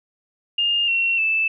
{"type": "tone with pitch steps", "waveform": "sine", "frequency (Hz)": [2822, 2727, 2636], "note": ["F7", "F7", "E7"], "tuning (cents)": [17, -42, -1], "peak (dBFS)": -17, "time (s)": [0.58, 1.48], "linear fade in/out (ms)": 5, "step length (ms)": 300, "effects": []}